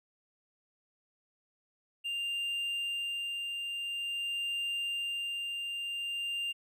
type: tone with tremolo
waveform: triangle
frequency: 2794 Hz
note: F7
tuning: in tune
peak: -30 dBFS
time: 2.04-6.53 s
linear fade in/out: 20 ms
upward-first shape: sine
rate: 0.48 Hz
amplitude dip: 30%
effects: none